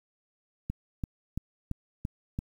click train, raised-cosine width 5 ms, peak -19 dBFS, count 6, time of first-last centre 0.7-2.389 s, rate 2.96 Hz, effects 9-bit

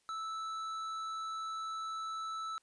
sine tone with tanh clipping, 1314 Hz, E6, 6 cents flat, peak -39 dBFS, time 0.09-2.58 s, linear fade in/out 0 ms, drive 10 dB, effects white hiss -74 dBFS RMS until 2.62 s + resampled to 22050 Hz

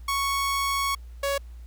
sawtooth tone pair in turn, 1108.7 / 558.5 Hz, C#6 / C#5, 0 / +13 cents, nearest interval octave, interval 1187 cents, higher first, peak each -20 dBFS, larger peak neither, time 0.08-0.95 / 1.23-1.38 s, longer first, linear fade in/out 5 ms, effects added 59 Hz sine -39 dBFS peak until 1.66 s + pink hiss -62 dBFS RMS until 1.66 s

